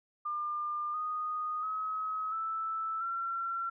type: tone with pitch steps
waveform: sine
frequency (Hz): 1200 / 1238 / 1277.2 / 1317.7 / 1359.5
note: D6 / D#6 / D#6 / E6 / F6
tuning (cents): +37 / -9 / +45 / -1 / -47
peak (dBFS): -32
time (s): 0.25-3.7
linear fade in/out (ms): 10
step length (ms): 690
effects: none